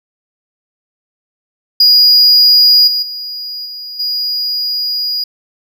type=tone with level steps; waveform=triangle; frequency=4888 Hz; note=D#8; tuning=32 cents flat; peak=-3 / -11 / -20 / -23 / -13 dBFS; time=1.8-5.24 s; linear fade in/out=5 ms; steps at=2.87 / 3.02 / 3.65 / 3.99 s; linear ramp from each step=10 ms; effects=none